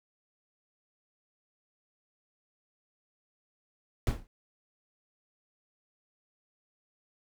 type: noise with exponential decay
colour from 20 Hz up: brown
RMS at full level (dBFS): -21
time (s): 4.07-4.27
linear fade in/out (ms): 1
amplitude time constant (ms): 42
effects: none